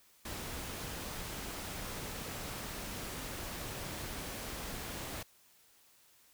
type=noise; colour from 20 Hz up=pink; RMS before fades=-42 dBFS; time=0.25-5.23 s; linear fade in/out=5 ms; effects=white hiss -65 dBFS RMS until 6.33 s